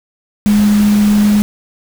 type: tone in noise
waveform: sine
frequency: 207.7 Hz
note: G#3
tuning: in tune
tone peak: -7 dBFS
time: 0.46-1.42 s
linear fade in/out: 0 ms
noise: pink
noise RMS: -24 dBFS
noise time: 0.46-1.42 s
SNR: +14 dB
effects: none